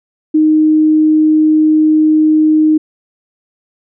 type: tone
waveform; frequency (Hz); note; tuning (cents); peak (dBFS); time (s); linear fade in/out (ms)
sine; 310; D#4; -6; -6; 0.34-2.78; 10
effects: none